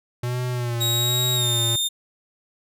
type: tone with vibrato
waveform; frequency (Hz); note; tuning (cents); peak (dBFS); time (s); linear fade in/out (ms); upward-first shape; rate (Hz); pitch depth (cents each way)
square; 120.9; B2; -36; -24; 0.23-1.76; 5; sine; 1.2; 60
type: tone with pitch glide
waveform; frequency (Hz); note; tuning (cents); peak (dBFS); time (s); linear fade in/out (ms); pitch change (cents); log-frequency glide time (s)
sawtooth; 3802 to 3635; A#7 to A#7; +33 to -44; -18; 0.8-1.89; 20; -77; 1.35-1.45
effects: none